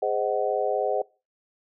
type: chord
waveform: sine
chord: Ab dominant seventh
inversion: none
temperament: just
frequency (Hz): 415.3 / 519.1 / 623 / 747.5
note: Ab4 / C5 / Eb5 / Gb5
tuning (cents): 0 / -14 / +2 / +17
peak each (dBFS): -28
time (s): 0.02-1.02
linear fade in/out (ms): 5
effects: noise-tail reverb RT60 0.3 s tail -22 dB re dry